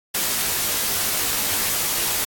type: noise with comb filter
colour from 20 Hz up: white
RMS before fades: -22 dBFS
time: 0.14-2.25 s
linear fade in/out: 10 ms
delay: 16 ms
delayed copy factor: -0.65
effects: AAC 64 kbps